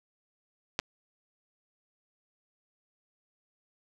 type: clicks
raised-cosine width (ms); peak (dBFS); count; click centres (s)
0.2; -10 / -19; 2; 0.791 / 0.798
effects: none